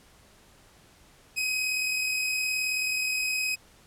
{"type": "tone pair together", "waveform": "sawtooth", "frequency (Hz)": [2489, 2528], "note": ["D#7", "D#7"], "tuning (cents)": [0, 27], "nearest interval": "unison", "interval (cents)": 27, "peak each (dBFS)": [-34, -23], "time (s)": [1.36, 3.56], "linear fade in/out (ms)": 20, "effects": ["pink hiss -57 dBFS RMS until 3.86 s", "low-pass 12000 Hz 12 dB/octave"]}